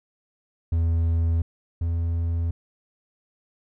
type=tone pair in turn; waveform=triangle; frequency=82.9 / 83.96 Hz; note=E2 / E2; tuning=+10 / +32 cents; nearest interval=unison; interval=22 cents; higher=second; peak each=-17 / -20 dBFS; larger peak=first; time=0.72-1.42 / 1.81-2.51 s; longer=neither; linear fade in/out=5 ms; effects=none